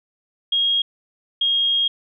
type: tone pair in turn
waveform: sine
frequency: 3267 / 3255 Hz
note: G#7 / G#7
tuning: -29 / -36 cents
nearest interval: unison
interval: 7 cents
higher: first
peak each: -16 dBFS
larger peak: neither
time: 0.52-0.82 / 1.41-1.88 s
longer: second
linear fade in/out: 5 ms
effects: none